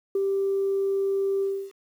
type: tone with ADSR envelope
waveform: sine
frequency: 392 Hz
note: G4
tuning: in tune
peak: -19 dBFS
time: 0.15-1.72 s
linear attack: 4 ms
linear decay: 24 ms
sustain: -2 dB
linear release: 300 ms
effects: tanh soft clip ceiling -17 dBFS + 9-bit